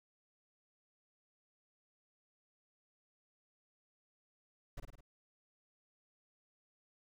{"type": "noise with echo", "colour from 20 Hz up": "brown", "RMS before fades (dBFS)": -43, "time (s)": [4.77, 4.8], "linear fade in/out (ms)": 5, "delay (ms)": 52, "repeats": 4, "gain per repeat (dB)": -4, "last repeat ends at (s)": 5.008, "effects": []}